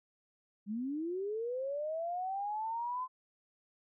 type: linear sweep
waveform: sine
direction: up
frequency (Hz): 196 to 1034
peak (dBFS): -34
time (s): 0.66-3.08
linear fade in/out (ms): 50
effects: none